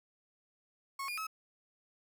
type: tone with pitch steps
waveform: 35% pulse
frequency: 1096 / 2426 / 1289 Hz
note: C#6 / D#7 / E6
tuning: -20 / -44 / -39 cents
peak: -35 dBFS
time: 0.99-1.269 s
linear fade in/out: 5 ms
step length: 93 ms
effects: none